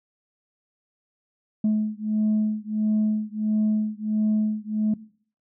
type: beating tone pair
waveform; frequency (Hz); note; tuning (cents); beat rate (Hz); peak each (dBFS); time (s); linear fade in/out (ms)
sine; 213.7 / 215.2; G#3 / A3; +50 / -38; 1.5; -22; 1.64-4.94; 5
effects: noise-tail reverb RT60 0.5 s tail -20 dB re dry + tanh soft clip ceiling -16 dBFS